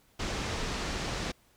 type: low-pass noise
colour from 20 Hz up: pink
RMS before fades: -34 dBFS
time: 0.19-1.32 s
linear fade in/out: 10 ms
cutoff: 6800 Hz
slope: 24 dB/octave
effects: pink hiss -65 dBFS RMS until 1.56 s